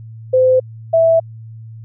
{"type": "tone pair in turn", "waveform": "sine", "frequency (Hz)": [514, 656.9], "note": ["C5", "E5"], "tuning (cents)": [-31, -6], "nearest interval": "major third", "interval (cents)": 425, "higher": "second", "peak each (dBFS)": -8, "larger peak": "neither", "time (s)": [[0.33, 0.6], [0.93, 1.2]], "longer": "neither", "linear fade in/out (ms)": 10, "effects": ["added 112 Hz sine -31 dBFS peak until 1.84 s"]}